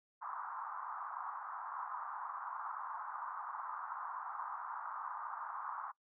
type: band-pass noise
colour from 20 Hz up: pink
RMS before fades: -44 dBFS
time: 0.21-5.92 s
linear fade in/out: 20 ms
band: 900 to 1300 Hz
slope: 48 dB/octave
effects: noise-tail reverb RT60 0.1 s tail -22 dB re dry